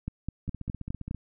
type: two click trains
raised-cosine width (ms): 5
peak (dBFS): -19 / -24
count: 6 / 11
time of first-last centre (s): 0.08-1.111 / 0.48-1.147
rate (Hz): 4.85 / 15
effects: none